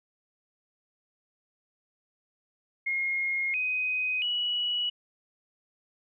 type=tone with pitch steps; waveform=sine; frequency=2146 / 2508 / 2932 Hz; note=C7 / D#7 / F#7; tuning=+43 / +13 / -16 cents; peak=-26 dBFS; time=2.86-4.9 s; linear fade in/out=10 ms; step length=680 ms; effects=none